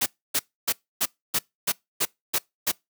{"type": "noise bursts", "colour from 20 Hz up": "white", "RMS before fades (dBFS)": -23, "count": 9, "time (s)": [0.01, 2.718], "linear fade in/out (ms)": 10, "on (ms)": 52, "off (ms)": 280, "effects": ["noise-tail reverb RT60 0.2 s tail -25 dB re dry", "high-pass 100 Hz 12 dB/octave"]}